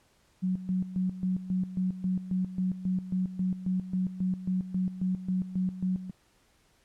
sine tone with tremolo, 185 Hz, F#3, in tune, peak -25 dBFS, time 0.42-6.11 s, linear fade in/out 20 ms, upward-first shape square, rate 3.7 Hz, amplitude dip 75%, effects pink hiss -66 dBFS RMS until 6.84 s + low-pass 11000 Hz 12 dB/octave

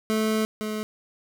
25% pulse tone pair in turn, 217.9 / 214.8 Hz, A3 / A3, -17 / -41 cents, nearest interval unison, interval 24 cents, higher first, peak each -18 / -24 dBFS, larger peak first, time 0.1-0.45 / 0.61-0.83 s, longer first, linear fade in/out 0 ms, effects none

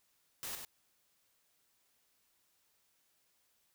white noise with echo, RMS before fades -42 dBFS, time 0.43-0.55 s, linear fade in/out 0 ms, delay 99 ms, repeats 1, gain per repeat -5 dB, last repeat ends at 0.649 s, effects white hiss -75 dBFS RMS until 3.74 s

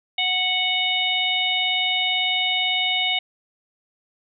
harmonic tone, 738 Hz, F#5, 5 cents flat, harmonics 1 / 3 / 4 / 5, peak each -29 / -24 / -24 / -24 dBFS, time 0.18-3.19 s, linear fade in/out 5 ms, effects none

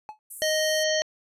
triangle tone with exponential decay, 856 Hz, A5, 48 cents flat, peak -29 dBFS, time 0.09-0.19 s, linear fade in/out 0 ms, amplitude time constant 21 ms
pink band-pass noise, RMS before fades -41 dBFS, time 0.3-0.84 s, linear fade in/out 10 ms, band 8800 to 13000 Hz, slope 48 dB/octave
harmonic tone, 622.3 Hz, D#5, in tune, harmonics 1 / 3 / 5 / 7 / 9 / 10, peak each -24 / -29 / -31 / -32 / -34 / -34 dBFS, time 0.42-1.02 s, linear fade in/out 0 ms
effects resampled to 32000 Hz

